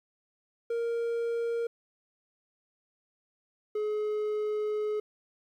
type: tone pair in turn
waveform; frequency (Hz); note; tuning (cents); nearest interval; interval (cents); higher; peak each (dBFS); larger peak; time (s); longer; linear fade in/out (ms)
triangle; 466.2 / 423.9; A#4 / G#4; 0 / +35; major second; 165; first; -26; neither; 0.7-1.67 / 3.75-5; second; 5
effects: 11-bit